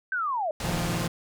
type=linear sweep; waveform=sine; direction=down; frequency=1568 to 585 Hz; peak=-25 dBFS; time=0.12-0.51 s; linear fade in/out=2 ms
type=low-pass noise; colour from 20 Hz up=pink; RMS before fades=-33 dBFS; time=0.6-1.07 s; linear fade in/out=2 ms; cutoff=9700 Hz; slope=12 dB/octave
type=chord; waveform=sawtooth; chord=Bb suspended fourth; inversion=none; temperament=equal; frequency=116.54 / 155.56 / 174.61 Hz; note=Bb2 / Eb3 / F3; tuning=0 / 0 / 0 cents; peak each=-30 / -29 / -26 dBFS; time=0.64-1.08 s; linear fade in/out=5 ms
effects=none